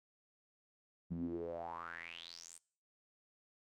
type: tone with band-pass filter sweep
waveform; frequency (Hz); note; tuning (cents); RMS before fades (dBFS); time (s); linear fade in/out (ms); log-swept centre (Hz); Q
sawtooth; 84.3; E2; +39; -45; 1.1-2.59; 20; 180 to 9100; 8.1
effects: noise-tail reverb RT60 0.6 s tail -24 dB re dry